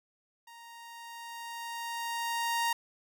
sawtooth tone with level ramp, 932.3 Hz, A#5, in tune, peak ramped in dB -46 to -23 dBFS, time 0.47-2.73 s, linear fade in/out 5 ms, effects none

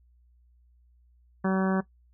harmonic tone, 190 Hz, F#3, 46 cents sharp, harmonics 1 / 2 / 3 / 4 / 5 / 6 / 7 / 8 / 9, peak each -24 / -31 / -34 / -36 / -37 / -36 / -43 / -38 / -39 dBFS, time 1.44-1.81 s, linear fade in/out 10 ms, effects noise-tail reverb RT60 0.1 s tail -17 dB re dry + added 60 Hz sine -58 dBFS peak until 2.13 s

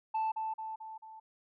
sine tone with echo, 880 Hz, A5, in tune, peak -27 dBFS, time 0.14-0.32 s, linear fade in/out 10 ms, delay 220 ms, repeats 4, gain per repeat -5 dB, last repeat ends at 1.2 s, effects tanh soft clip ceiling -28 dBFS

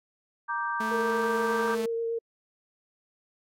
sine chord, G minor, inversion first, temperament just, 940.8 / 1176 / 1568 Hz, Bb5 / D6 / G6, +16 / +2 / 0 cents, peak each -32 dBFS, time 0.48-1.76 s, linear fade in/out 20 ms
sawtooth tone, 220 Hz, A3, in tune, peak -28 dBFS, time 0.8-1.86 s, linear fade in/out 5 ms
sine tone with vibrato, 460 Hz, A#4, 23 cents flat, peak -27 dBFS, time 0.91-2.19 s, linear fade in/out 10 ms, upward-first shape triangle, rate 8.4 Hz, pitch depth 14 cents each way
effects AAC 64 kbps

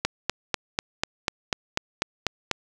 click train, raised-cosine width 0.2 ms, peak -5 dBFS, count 11, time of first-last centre 0.05-2.513 s, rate 4.06 Hz, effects none

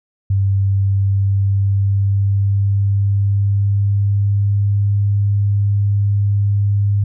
sine tone with pitch glide, 98 to 101.28 Hz, G2 to G#2, 0 to -43 cents, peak -12 dBFS, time 0.3-7.04 s, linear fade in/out 5 ms, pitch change +57 cents, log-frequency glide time 0.65-4.86 s, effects none

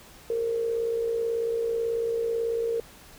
sine tone with amplitude modulation, 460.8 Hz, A#4, 20 cents flat, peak -22 dBFS, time 0.3-2.8 s, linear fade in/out 2 ms, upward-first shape sine, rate 58.2 Hz, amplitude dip 50%, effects pink hiss -50 dBFS RMS until 3.18 s

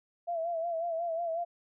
sine tone with vibrato, 671 Hz, E5, 31 cents sharp, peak -30 dBFS, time 0.27-1.45 s, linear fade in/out 20 ms, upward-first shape sine, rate 5.5 Hz, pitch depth 63 cents each way, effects none

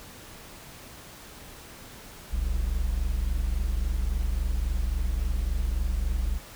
triangle tone pair together, 40.19 / 63.8 Hz, E1 / C2, -43 / -43 cents, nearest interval minor sixth, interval 800 cents, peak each -25 dBFS, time 2.3-6.4 s, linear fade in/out 50 ms, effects pink hiss -46 dBFS RMS until 6.55 s

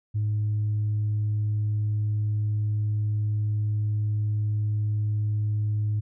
sine tone, 105.7 Hz, G#2, 31 cents sharp, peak -21 dBFS, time 0.14-6.01 s, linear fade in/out 20 ms, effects tanh soft clip ceiling -20 dBFS

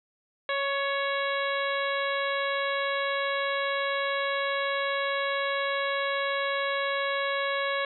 harmonic tone with a mistuned harmonic, 554.4 Hz, C#5, in tune, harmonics 1 / 2 / 3 / 4 / 5 / 6 / 7, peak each -30 / -32 / -32 / -35 / -40 / -39 / -39 dBFS, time 0.49-7.85 s, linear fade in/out 2 ms, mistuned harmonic 3, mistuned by +22 cents, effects none

